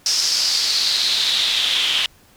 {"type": "noise with band-pass filter sweep", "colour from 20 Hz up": "pink", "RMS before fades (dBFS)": -19, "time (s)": [0.06, 2.06], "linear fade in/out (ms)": 2, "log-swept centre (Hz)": [5400, 3100], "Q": 5.2, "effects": ["pink hiss -52 dBFS RMS until 2.36 s"]}